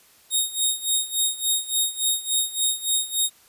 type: tone with tremolo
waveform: 10% pulse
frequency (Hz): 3729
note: A#7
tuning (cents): 0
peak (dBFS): -10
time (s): 0.3-3.3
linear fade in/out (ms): 50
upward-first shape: sine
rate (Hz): 3.5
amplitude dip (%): 85
effects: white hiss -55 dBFS RMS until 3.48 s + resampled to 32000 Hz